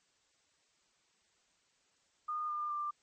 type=tone with pitch steps; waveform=sine; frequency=1222 / 1202 / 1187 Hz; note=D#6 / D6 / D6; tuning=-32 / +40 / +18 cents; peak=-34 dBFS; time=2.28-2.91 s; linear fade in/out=10 ms; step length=210 ms; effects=white hiss -73 dBFS RMS until 3.02 s + MP3 32 kbps